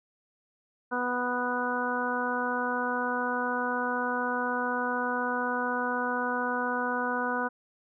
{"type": "harmonic tone", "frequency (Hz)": 246.9, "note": "B3", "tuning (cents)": 0, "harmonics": [1, 2, 3, 4, 5, 6], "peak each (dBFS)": [-34, -34, -36, -33, -36, -32], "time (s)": [0.91, 7.49], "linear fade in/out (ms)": 20, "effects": []}